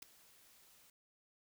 white noise with ADSR envelope, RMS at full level -44 dBFS, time 0.02-0.9 s, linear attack 6 ms, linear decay 5 ms, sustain -21 dB, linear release 3 ms, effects none

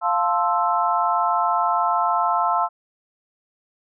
sine chord, F major seventh, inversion none, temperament equal, 698.5 / 880 / 1046.5 / 1318.5 Hz, F5 / A5 / C6 / E6, 0 / 0 / 0 / 0 cents, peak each -23 dBFS, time 0.01-2.69 s, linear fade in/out 50 ms, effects none

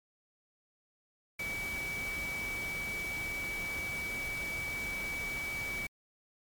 sine tone in noise, 2285 Hz, D7, 48 cents flat, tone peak -35 dBFS, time 1.39-5.87 s, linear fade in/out 5 ms, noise pink, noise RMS -43 dBFS, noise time 1.39-5.87 s, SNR +5 dB, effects MP3 96 kbps

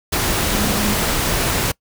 sine tone in noise, 207.7 Hz, G#3, in tune, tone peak -21 dBFS, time 0.52-0.95 s, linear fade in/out 10 ms, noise pink, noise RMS -19 dBFS, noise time 0.12-1.72 s, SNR -5 dB, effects noise-tail reverb RT60 0.1 s tail -24 dB re dry

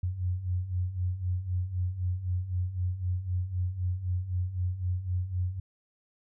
sine beating tone pair, 88.1 / 92 Hz, F2 / F#2, +16 / -9 cents, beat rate 3.9 Hz, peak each -34 / -29 dBFS, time 0.03-5.6 s, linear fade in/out 5 ms, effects none

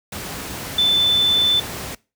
sine tone in noise, 3520 Hz, A7, in tune, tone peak -13 dBFS, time 0.78-1.6 s, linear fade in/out 5 ms, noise pink, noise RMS -30 dBFS, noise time 0.12-1.95 s, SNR +14 dB, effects noise-tail reverb RT60 0.3 s tail -23 dB re dry + high-pass 60 Hz 12 dB/octave

